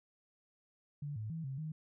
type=tone with pitch steps; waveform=sine; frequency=145.2 / 108.1 / 162.7 / 134.1 / 156.1 Hz; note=D3 / A2 / E3 / C3 / D#3; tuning=-19 / -30 / -22 / +43 / +6 cents; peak=-38 dBFS; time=1.02-1.72 s; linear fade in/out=5 ms; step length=140 ms; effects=none